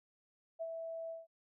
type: tone with ADSR envelope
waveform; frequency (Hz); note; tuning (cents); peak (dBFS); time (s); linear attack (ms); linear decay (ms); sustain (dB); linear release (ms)
sine; 657; E5; -6; -36; 0.59-1.27; 26; 48; -4; 170
effects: none